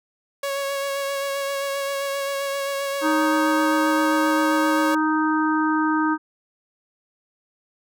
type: tone with vibrato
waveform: sawtooth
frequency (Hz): 555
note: C#5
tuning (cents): +2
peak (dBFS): -20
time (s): 0.43-4.95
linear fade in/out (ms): 5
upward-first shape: sine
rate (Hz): 7.6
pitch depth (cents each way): 17
type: harmonic tone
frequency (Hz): 311.1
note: D#4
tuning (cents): 0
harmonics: 1 / 3 / 4 / 5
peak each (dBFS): -20 / -25 / -26 / -27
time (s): 3.01-6.18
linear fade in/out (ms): 50
effects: none